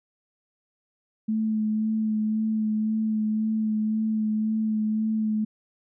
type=tone with vibrato; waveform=sine; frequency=217.1 Hz; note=A3; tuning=23 cents flat; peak=-22 dBFS; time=1.28-5.45 s; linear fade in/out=10 ms; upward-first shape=sine; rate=1.9 Hz; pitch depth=18 cents each way; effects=none